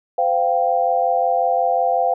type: chord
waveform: sine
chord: C suspended fourth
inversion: none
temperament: equal with one note detuned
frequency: 515.2 / 698.5 / 784 Hz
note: C5 / F5 / G5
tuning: -27 / 0 / 0 cents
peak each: -21 / -18 / -20 dBFS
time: 0.18-2.14 s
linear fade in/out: 5 ms
effects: none